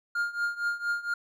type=tone with tremolo; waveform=triangle; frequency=1410 Hz; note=F6; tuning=16 cents sharp; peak=-22 dBFS; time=0.15-1.14 s; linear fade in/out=5 ms; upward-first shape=triangle; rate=4.3 Hz; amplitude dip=90%; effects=none